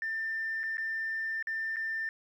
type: tone with dropouts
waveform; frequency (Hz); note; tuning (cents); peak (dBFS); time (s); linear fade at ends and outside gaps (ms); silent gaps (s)
sine; 1791; A6; +30; -30; 0.02-2.09; 1; 0.633-0.637 / 0.771-0.781 / 1.426-1.471 / 1.76-1.767
effects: tanh soft clip ceiling -27 dBFS + 11-bit